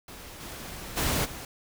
pink noise with level steps, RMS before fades -44 / -40 / -27 / -40 dBFS, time 0.08-1.45 s, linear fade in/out 2 ms, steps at 0.4 / 0.96 / 1.24 s, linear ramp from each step 20 ms, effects none

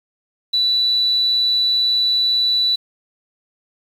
sine tone, 3961 Hz, B7, 4 cents sharp, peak -14 dBFS, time 0.53-2.76 s, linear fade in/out 10 ms, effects 7-bit

